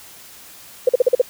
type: tone bursts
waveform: sine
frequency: 502 Hz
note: B4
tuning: 28 cents sharp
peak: -8 dBFS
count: 6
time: 0.87-1.216 s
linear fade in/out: 5 ms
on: 21 ms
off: 44 ms
effects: white hiss -42 dBFS RMS until 1.29 s